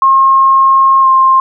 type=tone with pitch glide; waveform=sine; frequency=1074 to 1057.4 Hz; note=C6 to C6; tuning=+45 to +18 cents; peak=-4 dBFS; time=0.02-1.4 s; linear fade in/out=2 ms; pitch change=-27 cents; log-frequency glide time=1.01-1.07 s; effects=none